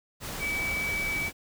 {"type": "tone in noise", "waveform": "sine", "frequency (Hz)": 2293, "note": "D7", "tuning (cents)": -42, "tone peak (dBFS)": -28, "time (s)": [0.39, 1.31], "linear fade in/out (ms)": 50, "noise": "pink", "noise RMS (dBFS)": -36, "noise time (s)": [0.2, 1.33], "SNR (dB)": 5, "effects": []}